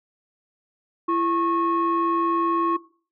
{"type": "tone pair together", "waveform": "sine", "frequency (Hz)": [336.3, 1094], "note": ["E4", "C#6"], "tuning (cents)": [35, -23], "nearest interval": "octave + minor sixth", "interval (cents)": 2042, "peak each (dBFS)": -21, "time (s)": [1.08, 2.77], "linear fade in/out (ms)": 10, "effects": ["noise-tail reverb RT60 0.4 s tail -18 dB re dry", "tanh soft clip ceiling -15 dBFS"]}